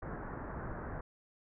pink low-pass noise, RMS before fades -42 dBFS, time 0.02-1.01 s, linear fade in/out 5 ms, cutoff 1700 Hz, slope 48 dB/octave, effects none

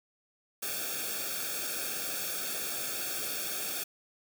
white noise with comb filter, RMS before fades -35 dBFS, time 0.62-3.84 s, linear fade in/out 10 ms, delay 1 ms, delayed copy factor -1, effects none

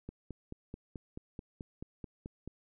click train, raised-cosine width 3 ms, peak -29 dBFS, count 12, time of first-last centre 0.09-2.476 s, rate 4.61 Hz, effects none

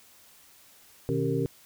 sine tone cluster, 125.5 / 155.5 / 273.6 / 388.4 / 460.5 Hz, B2 / D#3 / C#4 / G4 / A#4, +28 / -1 / -23 / -16 / -21 cents, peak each -31 dBFS, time 1.09-1.46 s, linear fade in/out 0 ms, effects white hiss -56 dBFS RMS until 1.65 s

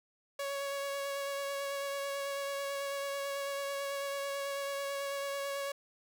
sawtooth tone with vibrato, 558 Hz, C#5, 11 cents sharp, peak -31 dBFS, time 0.39-5.72 s, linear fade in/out 5 ms, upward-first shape sine, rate 9.1 Hz, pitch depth 13 cents each way, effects none

